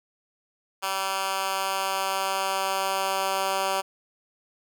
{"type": "tone with high-pass filter sweep", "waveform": "10% pulse", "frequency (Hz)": 192.8, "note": "G3", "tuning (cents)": -28, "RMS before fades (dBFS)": -27, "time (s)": [0.82, 3.82], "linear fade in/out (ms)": 20, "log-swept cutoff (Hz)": [1000, 620], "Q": 0.92, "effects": []}